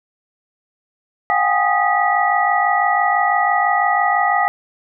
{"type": "tone cluster", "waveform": "sine", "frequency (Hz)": [719, 779, 825, 1241, 1946], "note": ["F#5", "G5", "G#5", "D#6", "B6"], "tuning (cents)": [-50, -11, -12, -5, -26], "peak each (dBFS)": -20, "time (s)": [1.3, 4.48], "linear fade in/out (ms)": 0, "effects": []}